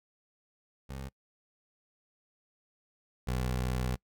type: tone pair in turn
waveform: 20% pulse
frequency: 67 / 62.74 Hz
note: C2 / B1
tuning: +42 / +28 cents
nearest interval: minor second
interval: 114 cents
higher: first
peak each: -34 / -25 dBFS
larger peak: second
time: 0.89-1.09 / 3.27-3.96 s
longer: second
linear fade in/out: 10 ms
effects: noise-tail reverb RT60 0.1 s tail -25 dB re dry